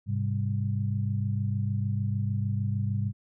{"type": "tone cluster", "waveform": "sine", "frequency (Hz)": [103.7, 130.3, 197.1], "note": ["G#2", "C3", "G3"], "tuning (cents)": [-2, -7, 10], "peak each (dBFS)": [-27, -32, -34], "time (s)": [0.06, 3.13], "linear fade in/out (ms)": 50, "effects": []}